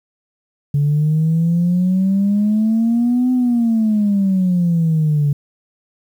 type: exponential two-way sweep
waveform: sine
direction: up then down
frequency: 142.2 to 254.5 to 142.2 Hz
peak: -11 dBFS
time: 0.74-5.33 s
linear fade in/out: 5 ms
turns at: 3.32 s
effects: tanh soft clip ceiling -9 dBFS + 8-bit